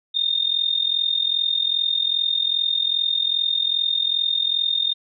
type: tone with amplitude modulation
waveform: sine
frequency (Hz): 3655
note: A#7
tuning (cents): -35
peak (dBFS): -15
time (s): 0.14-4.94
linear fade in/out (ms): 20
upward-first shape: sine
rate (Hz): 42.5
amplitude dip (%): 80
effects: none